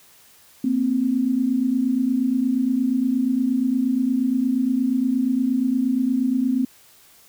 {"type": "tone pair together", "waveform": "sine", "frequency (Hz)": [233.1, 261.6], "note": ["A#3", "C4"], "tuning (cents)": [0, 0], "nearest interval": "major second", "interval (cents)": 200, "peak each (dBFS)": [-23, -19], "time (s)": [0.64, 6.65], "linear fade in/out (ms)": 5, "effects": ["white hiss -52 dBFS RMS until 7.28 s"]}